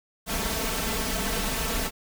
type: noise with comb filter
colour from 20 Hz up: pink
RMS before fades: -28 dBFS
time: 0.26-1.91 s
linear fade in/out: 50 ms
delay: 4.5 ms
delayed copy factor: +0.9
effects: none